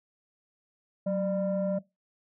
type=tone pair together; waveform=sine; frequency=187.7 / 596.7 Hz; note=F#3 / D5; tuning=+25 / +27 cents; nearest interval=octave + minor sixth; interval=2002 cents; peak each=-27 dBFS; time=1.06-1.79 s; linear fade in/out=10 ms; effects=noise-tail reverb RT60 0.2 s tail -19 dB re dry + tanh soft clip ceiling -22 dBFS